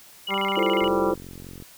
sine tone with vibrato, 2489 Hz, D#7, in tune, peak -27 dBFS, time 0.27-0.88 s, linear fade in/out 5 ms, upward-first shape square, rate 14 Hz, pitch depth 280 cents each way
harmonic tone, 196 Hz, G3, in tune, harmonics 1 / 2 / 3 / 4 / 5 / 6 / 7, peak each -31 / -30 / -34 / -31 / -29 / -32 / -34 dBFS, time 0.28-1.15 s, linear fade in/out 50 ms
sine chord, F major seventh, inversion third, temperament equal, 329.6 / 349.2 / 440 / 523.3 Hz, E4 / F4 / A4 / C5, 0 / 0 / 0 / 0 cents, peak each -27 dBFS, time 0.57-1.14 s, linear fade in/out 2 ms
click train, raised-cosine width 3 ms, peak -28 dBFS, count 37, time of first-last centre 0.82-1.624 s, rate 44.8 Hz
effects white hiss -49 dBFS RMS until 1.77 s

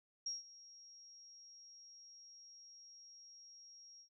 sine tone with ADSR envelope, 5600 Hz, F8, 4 cents sharp, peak -37 dBFS, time 0.26-4.09 s, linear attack 6 ms, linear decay 160 ms, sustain -19 dB, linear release 88 ms, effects none

